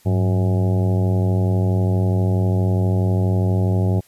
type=harmonic tone with a mistuned harmonic; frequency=92.3 Hz; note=F#2; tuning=4 cents flat; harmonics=1 / 2 / 3 / 4 / 5 / 6 / 7 / 8 / 9; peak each=-16 / -23 / -30 / -28 / -33 / -34 / -33 / -39 / -37 dBFS; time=0.05-4.01 s; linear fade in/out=20 ms; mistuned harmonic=1; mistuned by=+140 cents; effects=white hiss -54 dBFS RMS until 4.07 s + resampled to 32000 Hz